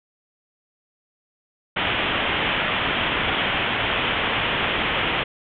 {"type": "low-pass noise", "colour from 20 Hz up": "white", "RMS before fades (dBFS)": -23, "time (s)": [1.76, 5.24], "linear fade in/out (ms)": 10, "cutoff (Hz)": 3400, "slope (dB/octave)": 96, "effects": []}